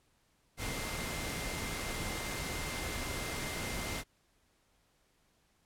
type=tone in noise; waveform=sine; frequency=2093 Hz; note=C7; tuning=in tune; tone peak=-45 dBFS; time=0.57-4.04 s; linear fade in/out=50 ms; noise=pink; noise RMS=-38 dBFS; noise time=0.57-4.04 s; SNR=-10 dB; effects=pink hiss -72 dBFS RMS until 5.65 s + low-pass 12000 Hz 12 dB/octave